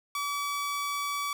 sawtooth tone, 1145 Hz, D6, 44 cents flat, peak -26 dBFS, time 0.15-1.33 s, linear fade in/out 2 ms, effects none

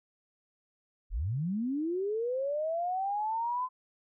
sine linear sweep, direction up, 32.36 to 1029 Hz, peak -29 dBFS, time 1.1-3.69 s, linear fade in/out 50 ms, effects none

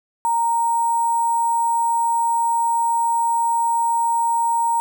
sine tone with sample-and-hold, 927 Hz, A#5, 10 cents flat, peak -16 dBFS, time 0.25-4.8 s, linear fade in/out 0 ms, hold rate 8820 Hz, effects none

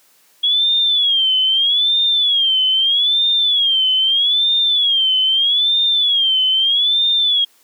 sine tone with vibrato, 3322 Hz, G#7, in tune, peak -12 dBFS, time 0.43-7.45 s, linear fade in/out 10 ms, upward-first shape sine, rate 0.79 Hz, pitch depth 150 cents each way, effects white hiss -54 dBFS RMS until 7.63 s + high-pass 200 Hz 12 dB/octave

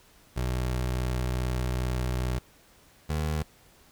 25% pulse tone pair in turn, 62.4 / 76.81 Hz, B1 / D#2, +19 / -22 cents, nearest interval major third, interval 359 cents, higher second, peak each -23 dBFS, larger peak neither, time 0.36-2.39 / 3.09-3.43 s, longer first, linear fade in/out 10 ms, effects pink hiss -58 dBFS RMS until 3.91 s

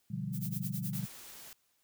sine chord, G dominant seventh, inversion first, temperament equal, 123.47 / 146.83 / 174.61 / 196 Hz, B2 / D3 / F3 / G3, 0 / 0 / 0 / 0 cents, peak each -40 dBFS, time 0.1-1.06 s, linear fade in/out 10 ms
violet noise with tremolo, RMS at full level -40 dBFS, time 0.32-1.09 s, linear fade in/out 50 ms, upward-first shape sine, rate 9.6 Hz, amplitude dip 95%
white noise, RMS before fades -50 dBFS, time 0.93-1.53 s, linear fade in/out 2 ms
effects white hiss -74 dBFS RMS until 1.83 s

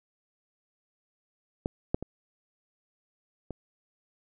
clicks, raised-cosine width 2 ms, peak -15 / -11 / -22 / -23 dBFS, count 4, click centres 1.659 / 1.945 / 2.026 / 3.507 s, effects none

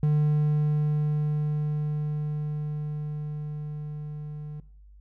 triangle tone with level ramp, 150 Hz, D3, 37 cents sharp, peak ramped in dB -17 to -33 dBFS, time 0.03-4.6 s, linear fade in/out 2 ms, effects noise-tail reverb RT60 0.6 s tail -18 dB re dry + added 50 Hz sine -48 dBFS peak until 5 s

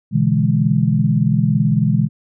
sine chord, E dominant seventh, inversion second, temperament equal, 123.47 / 146.83 / 164.81 / 207.7 Hz, B2 / D3 / E3 / G#3, 0 / 0 / 0 / 0 cents, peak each -18 dBFS, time 0.11-2.09 s, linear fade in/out 50 ms, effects none

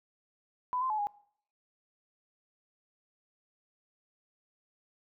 sine tone with pitch steps, 999 / 1039 / 857 / 822 Hz, B5 / C6 / A5 / G#5, +20 / -12 / -46 / -18 cents, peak -29 dBFS, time 0.73-1.07 s, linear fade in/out 0 ms, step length 85 ms, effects noise-tail reverb RT60 0.6 s tail -22 dB re dry

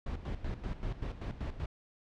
brown noise with tremolo, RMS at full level -36 dBFS, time 0.06-1.66 s, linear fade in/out 5 ms, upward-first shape square, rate 5.2 Hz, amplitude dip 70%, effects low-pass 4000 Hz 12 dB/octave

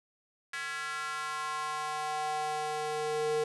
square tone with high-pass filter sweep, 152.3 Hz, D#3, 37 cents flat, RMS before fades -34 dBFS, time 0.53-3.44 s, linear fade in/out 5 ms, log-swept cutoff 1700 to 450 Hz, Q 3.4, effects resampled to 24000 Hz + 9-bit

